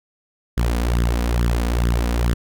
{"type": "tone with flanger", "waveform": "sawtooth", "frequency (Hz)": 58.8, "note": "A#1", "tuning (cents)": 16, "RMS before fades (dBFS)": -19, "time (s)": [0.57, 2.34], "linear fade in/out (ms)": 10, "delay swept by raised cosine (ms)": [0.58, 4.18], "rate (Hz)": 2.3, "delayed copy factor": 0.7, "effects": []}